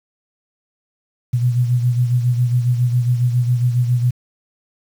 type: beating tone pair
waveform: sine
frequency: 121.8 / 129.1 Hz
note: B2 / C3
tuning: -24 / -23 cents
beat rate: 7.3 Hz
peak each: -14 / -22 dBFS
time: 1.33-4.11 s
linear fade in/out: 10 ms
effects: 7-bit